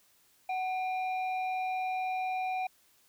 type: tone pair together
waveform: sine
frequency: 746 / 2400 Hz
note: F#5 / D7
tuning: +14 / +37 cents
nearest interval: octave + minor sixth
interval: 2023 cents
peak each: -29 / -37 dBFS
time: 0.49-2.67 s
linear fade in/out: 5 ms
effects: tanh soft clip ceiling -27 dBFS + white hiss -66 dBFS RMS until 3.08 s